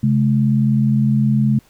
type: tone pair together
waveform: sine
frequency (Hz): 134 / 213.5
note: C3 / G#3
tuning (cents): +42 / +48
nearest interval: minor sixth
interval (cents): 806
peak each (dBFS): -15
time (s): 0.03-1.59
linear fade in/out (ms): 5
effects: pink hiss -54 dBFS RMS until 1.69 s